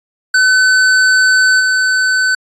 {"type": "tone with level steps", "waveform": "square", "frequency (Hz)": 1515, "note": "F#6", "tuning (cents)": 40, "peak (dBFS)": [-8, -11], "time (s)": [0.34, 2.35], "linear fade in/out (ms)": 5, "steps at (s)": 1.59, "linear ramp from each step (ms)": 20, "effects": ["resampled to 22050 Hz"]}